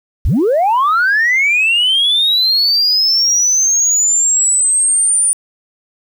sine linear sweep, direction up, 36.22 to 9397 Hz, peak -8 dBFS, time 0.25-5.33 s, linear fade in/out 0 ms, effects tanh soft clip ceiling -7 dBFS + 7-bit

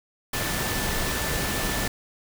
sine tone in noise, 1760 Hz, A6, in tune, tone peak -35 dBFS, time 0.33-1.88 s, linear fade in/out 5 ms, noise pink, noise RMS -27 dBFS, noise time 0.33-1.88 s, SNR -11 dB, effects none

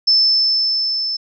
sine tone with level ramp, 5274 Hz, E8, in tune, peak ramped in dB -9 to -19 dBFS, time 0.07-1.17 s, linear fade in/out 10 ms, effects none

